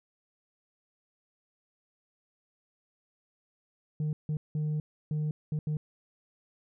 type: tone bursts at uneven times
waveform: sine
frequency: 152.2 Hz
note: D#3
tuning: 38 cents flat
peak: -25 dBFS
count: 6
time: 4-4.13 / 4.29-4.37 / 4.55-4.8 / 5.11-5.31 / 5.52-5.59 / 5.67-5.77 s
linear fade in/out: 2 ms
effects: tanh soft clip ceiling -27 dBFS